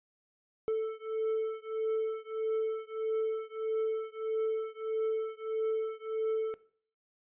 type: beating tone pair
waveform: triangle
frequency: 440 / 441.6 Hz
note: A4 / A4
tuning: 0 / +6 cents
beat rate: 1.6 Hz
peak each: -31 dBFS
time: 0.68-6.54 s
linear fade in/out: 0 ms
effects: noise-tail reverb RT60 0.5 s tail -18 dB re dry + resampled to 8000 Hz